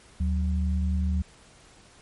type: tone pair together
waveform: sine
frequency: 74.87 / 185.9 Hz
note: D2 / F#3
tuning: +34 / +8 cents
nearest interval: octave + major third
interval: 1574 cents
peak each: -23 / -30 dBFS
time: 0.2-1.22 s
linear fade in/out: 5 ms
effects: pink hiss -54 dBFS RMS until 2.01 s + MP3 48 kbps